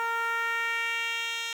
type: tone with band-pass filter sweep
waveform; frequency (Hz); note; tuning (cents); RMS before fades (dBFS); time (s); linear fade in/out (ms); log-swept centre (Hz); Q
10% pulse; 461.4; A#4; -18; -30; 0-1.53; 0; 1100 to 4100; 1.8
effects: 8-bit